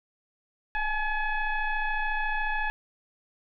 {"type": "tone with frequency modulation", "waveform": "sine", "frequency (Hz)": 860, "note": "A5", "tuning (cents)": -40, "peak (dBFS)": -25, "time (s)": [0.75, 2.7], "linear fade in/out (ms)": 0, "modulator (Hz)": 843, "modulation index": 1.6, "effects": []}